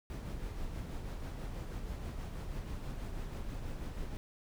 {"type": "noise with tremolo", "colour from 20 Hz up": "brown", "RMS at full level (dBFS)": -39, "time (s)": [0.1, 4.17], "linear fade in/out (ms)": 0, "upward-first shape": "sine", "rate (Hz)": 6.2, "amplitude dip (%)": 35, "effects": []}